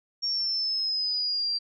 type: exponential sweep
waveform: sine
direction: down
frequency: 5540 to 4699 Hz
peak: -25 dBFS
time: 0.22-1.59 s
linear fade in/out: 20 ms
effects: none